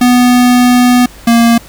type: tone pair in turn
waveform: square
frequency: 246.9 / 233 Hz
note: B3 / A#3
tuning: 0 / -1 cents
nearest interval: minor second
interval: 101 cents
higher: first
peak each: -5 dBFS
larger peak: neither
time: 0.01-1.06 / 1.27-1.58 s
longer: first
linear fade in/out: 5 ms
effects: added 50 Hz sine -36 dBFS peak until 1.68 s + pink hiss -36 dBFS RMS until 1.68 s